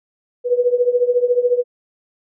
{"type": "tone with tremolo", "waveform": "sine", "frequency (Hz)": 490, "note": "B4", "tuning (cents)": -14, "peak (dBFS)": -9, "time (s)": [0.44, 1.64], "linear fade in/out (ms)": 50, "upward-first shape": "triangle", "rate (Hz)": 14, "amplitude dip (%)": 90, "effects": []}